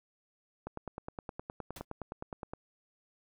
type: click train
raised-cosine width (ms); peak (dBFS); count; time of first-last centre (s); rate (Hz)
1; -25; 19; 0.67-2.535; 9.65
type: noise with exponential decay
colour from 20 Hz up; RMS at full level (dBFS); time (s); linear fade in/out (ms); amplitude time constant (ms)
pink; -40; 1.76-1.85; 5; 18
effects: none